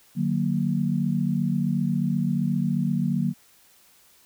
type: chord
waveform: sine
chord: D augmented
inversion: none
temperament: equal with one note detuned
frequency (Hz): 150.26 / 185 / 233.1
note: D3 / F#3 / A#3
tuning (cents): +40 / 0 / 0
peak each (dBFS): -26 / -25 / -26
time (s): 0.15-3.34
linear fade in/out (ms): 50
effects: white hiss -57 dBFS RMS until 4.25 s